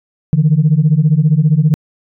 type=beating tone pair; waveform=sine; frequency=146.3 / 161.3 Hz; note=D3 / E3; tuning=-6 / -37 cents; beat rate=15 Hz; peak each=-10 dBFS; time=0.33-1.74 s; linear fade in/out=0 ms; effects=tanh soft clip ceiling -2 dBFS